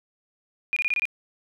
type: tone bursts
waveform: sine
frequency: 2437 Hz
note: D#7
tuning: 37 cents flat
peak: -21 dBFS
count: 6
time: 0.73-1.054 s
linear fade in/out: 0 ms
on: 34 ms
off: 24 ms
effects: none